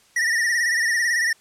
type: tone with vibrato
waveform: square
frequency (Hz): 1864.7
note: A#6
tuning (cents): 0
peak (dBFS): -19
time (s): 0.16-1.33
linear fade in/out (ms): 5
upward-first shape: sine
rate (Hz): 18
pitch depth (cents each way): 79
effects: white hiss -56 dBFS RMS until 1.4 s + low-pass 9000 Hz 12 dB/octave